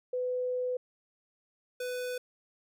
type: tone pair in turn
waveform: sine / square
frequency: 501 / 498.2 Hz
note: B4 / B4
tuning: +25 / +15 cents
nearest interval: unison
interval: 10 cents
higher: first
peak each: -29 / -34 dBFS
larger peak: first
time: 0.13-0.77 / 1.8-2.18 s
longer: first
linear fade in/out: 5 ms
effects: none